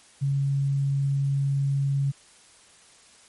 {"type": "tone", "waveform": "sine", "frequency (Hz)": 138.8, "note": "C#3", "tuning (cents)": 3, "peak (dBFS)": -21, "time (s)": [0.21, 2.12], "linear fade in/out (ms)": 20, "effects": ["white hiss -54 dBFS RMS until 3.28 s", "MP3 48 kbps"]}